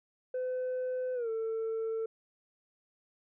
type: tone with pitch glide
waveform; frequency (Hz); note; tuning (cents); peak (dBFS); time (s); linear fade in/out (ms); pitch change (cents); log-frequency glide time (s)
sine; 508 to 447.4; B4 to A4; +49 to +29; -29; 0.34-2.06; 5; -220; 1.14-1.29
effects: tanh soft clip ceiling -30 dBFS